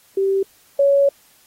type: tone pair in turn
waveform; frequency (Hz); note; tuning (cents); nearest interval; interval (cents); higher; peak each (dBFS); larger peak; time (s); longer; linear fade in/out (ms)
sine; 389.1 / 559.3; G4 / C#5; -13 / +15; tritone; 628; second; -15 / -11; second; 0.17-0.43 / 0.79-1.09; second; 5
effects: white hiss -54 dBFS RMS until 1.46 s + AAC 48 kbps